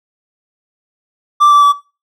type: tone with pitch steps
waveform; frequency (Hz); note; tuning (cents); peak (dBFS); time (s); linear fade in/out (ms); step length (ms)
triangle; 1174.7 / 1162.5 / 1150.5; D6 / D6 / D6; 0 / -18 / -36; -3; 1.4-1.73; 20; 110
effects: noise-tail reverb RT60 0.3 s tail -19 dB re dry